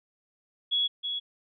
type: tone with echo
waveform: sine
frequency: 3358 Hz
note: G#7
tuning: 18 cents sharp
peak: -23 dBFS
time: 0.71-0.88 s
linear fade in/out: 20 ms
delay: 320 ms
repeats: 1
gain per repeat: -6 dB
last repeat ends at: 1.2 s
effects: none